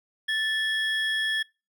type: tone pair together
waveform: triangle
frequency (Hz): 1757 / 3317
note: A6 / G#7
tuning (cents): -3 / -3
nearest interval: major seventh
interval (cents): 1100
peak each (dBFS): -24 / -27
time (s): 0.28-1.43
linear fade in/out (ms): 10
effects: noise-tail reverb RT60 0.3 s tail -25 dB re dry